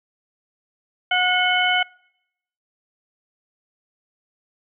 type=harmonic tone with a mistuned harmonic; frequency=728 Hz; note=F#5; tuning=28 cents flat; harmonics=1 / 2 / 3 / 4; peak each=-22 / -22 / -22 / -22 dBFS; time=1.11-1.83 s; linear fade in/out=5 ms; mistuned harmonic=4; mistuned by=+67 cents; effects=noise-tail reverb RT60 0.8 s tail -25 dB re dry